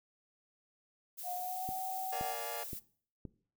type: noise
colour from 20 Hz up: violet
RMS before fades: -44 dBFS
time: 1.17-2.8 s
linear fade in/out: 20 ms
type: tone with pitch glide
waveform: sine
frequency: 720 to 753.6 Hz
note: F#5 to F#5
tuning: -47 to +32 cents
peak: -37 dBFS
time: 1.23-2.36 s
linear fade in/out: 50 ms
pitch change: +79 cents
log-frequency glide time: 1.33-1.7 s
type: click train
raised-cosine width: 3 ms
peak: -30 dBFS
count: 4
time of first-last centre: 1.69-3.252 s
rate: 1.92 Hz
type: chord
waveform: sawtooth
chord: Bb dominant seventh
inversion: none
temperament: just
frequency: 466.2 / 582.7 / 699.2 / 839.1 Hz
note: Bb4 / D5 / F5 / Ab5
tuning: 0 / -14 / +2 / +18 cents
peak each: -43 / -41 / -40 / -41 dBFS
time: 2.12-2.64 s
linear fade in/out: 10 ms
effects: noise-tail reverb RT60 0.5 s tail -19 dB re dry